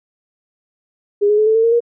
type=tone with pitch steps; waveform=sine; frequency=409.3 / 419.1 / 429.2 / 439.4 / 450 / 460.8 / 471.8 Hz; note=G#4 / G#4 / A4 / A4 / A4 / A#4 / A#4; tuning=-25 / +16 / -43 / -2 / +39 / -20 / +21 cents; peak=-10 dBFS; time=1.21-1.805 s; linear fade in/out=20 ms; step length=85 ms; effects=none